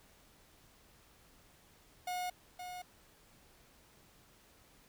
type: tone with echo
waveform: 45% pulse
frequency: 723 Hz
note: F#5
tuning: 40 cents flat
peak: -36 dBFS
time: 2.07-2.3 s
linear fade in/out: 5 ms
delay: 520 ms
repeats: 1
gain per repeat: -7 dB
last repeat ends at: 2.82 s
effects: pink hiss -64 dBFS RMS until 4.88 s